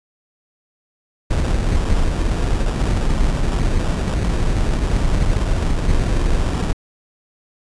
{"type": "noise with sample-and-hold", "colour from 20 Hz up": "brown", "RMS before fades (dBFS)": -17, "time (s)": [1.3, 6.73], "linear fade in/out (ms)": 10, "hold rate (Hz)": 2100, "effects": ["resampled to 22050 Hz"]}